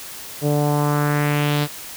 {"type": "tone with low-pass filter sweep", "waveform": "sawtooth", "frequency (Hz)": 146.83, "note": "D3", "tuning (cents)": 0, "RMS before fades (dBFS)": -19, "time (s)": [0.41, 1.68], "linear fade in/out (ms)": 50, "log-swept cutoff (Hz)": [500, 4400], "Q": 2.2, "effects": ["white hiss -35 dBFS RMS until 1.96 s"]}